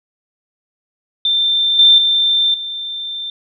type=tone with level steps; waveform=sine; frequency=3573 Hz; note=A7; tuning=26 cents sharp; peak=-12 / -5 / -11 / -22 dBFS; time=1.25-3.3 s; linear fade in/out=2 ms; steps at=1.79 / 1.98 / 2.54 s; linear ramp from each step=2 ms; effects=none